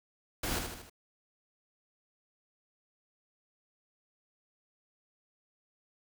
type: noise with echo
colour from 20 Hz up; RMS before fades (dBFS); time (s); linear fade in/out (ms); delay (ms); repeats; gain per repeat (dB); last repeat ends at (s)
pink; -34; 0.43-0.59; 5; 77; 4; -5; 0.898
effects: none